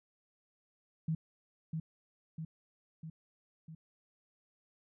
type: tone with echo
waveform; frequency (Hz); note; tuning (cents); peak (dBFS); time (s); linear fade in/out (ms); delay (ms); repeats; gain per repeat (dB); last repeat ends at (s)
sine; 160; D#3; +49; -30; 1.08-1.15; 5; 650; 4; -4; 3.75
effects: none